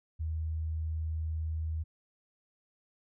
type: tone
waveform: sine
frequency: 79.5 Hz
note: D#2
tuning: 38 cents sharp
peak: -31 dBFS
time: 0.19-1.84 s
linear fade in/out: 20 ms
effects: none